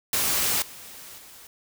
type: noise with level steps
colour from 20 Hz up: white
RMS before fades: -24 / -43 / -47 dBFS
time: 0.13-1.47 s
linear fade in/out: 2 ms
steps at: 0.62 / 1.18 s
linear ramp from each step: 2 ms
effects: none